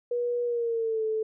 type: tone with pitch glide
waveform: sine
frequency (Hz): 482.8 to 437.6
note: B4 to A4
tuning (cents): -39 to -9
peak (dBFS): -25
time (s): 0.11-1.23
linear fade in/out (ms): 5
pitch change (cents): -170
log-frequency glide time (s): 0.44-1.04
effects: none